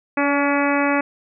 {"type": "harmonic tone with a mistuned harmonic", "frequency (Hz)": 283.7, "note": "C#4", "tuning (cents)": 40, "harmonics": [1, 2, 3, 4, 5, 6, 7, 8, 9], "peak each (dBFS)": [-20, -23, -25, -26, -27, -28, -28, -29, -30], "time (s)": [0.17, 1.01], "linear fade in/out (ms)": 5, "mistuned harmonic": 2, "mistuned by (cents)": 15, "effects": []}